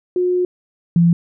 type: tone pair in turn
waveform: sine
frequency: 360.7 / 170.23 Hz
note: F#4 / F3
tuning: -44 / -44 cents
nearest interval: octave + minor second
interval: 1300 cents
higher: first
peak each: -14 / -9 dBFS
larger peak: second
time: 0.16-0.45 / 0.96-1.13 s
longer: first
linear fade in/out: 2 ms
effects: none